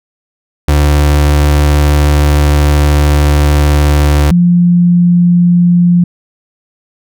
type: tone pair in turn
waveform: 35% pulse / sine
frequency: 73.42 / 174.95 Hz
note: D2 / F3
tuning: 0 / +3 cents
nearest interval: octave + minor third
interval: 1503 cents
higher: second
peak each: -4 dBFS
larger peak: neither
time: 0.68-4.31 / 4.31-6.04 s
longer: first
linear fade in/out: 5 ms
effects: none